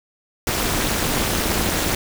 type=noise with amplitude modulation; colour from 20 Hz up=pink; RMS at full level=-17 dBFS; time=0.47-1.95 s; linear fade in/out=2 ms; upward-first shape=sine; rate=267 Hz; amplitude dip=100%; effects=none